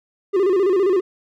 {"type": "tone with vibrato", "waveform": "triangle", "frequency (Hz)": 380, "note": "F#4", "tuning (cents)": 46, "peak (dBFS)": -12, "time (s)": [0.33, 1.01], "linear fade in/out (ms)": 20, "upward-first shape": "square", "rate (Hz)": 15, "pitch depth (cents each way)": 96, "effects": []}